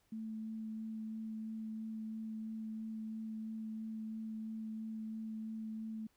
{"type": "tone with vibrato", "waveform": "sine", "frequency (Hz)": 220, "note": "A3", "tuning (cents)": 0, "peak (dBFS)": -40, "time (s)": [0.12, 6.07], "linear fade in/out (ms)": 5, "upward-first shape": "sine", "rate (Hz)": 3, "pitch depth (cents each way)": 9, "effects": ["pink hiss -75 dBFS RMS until 6.16 s"]}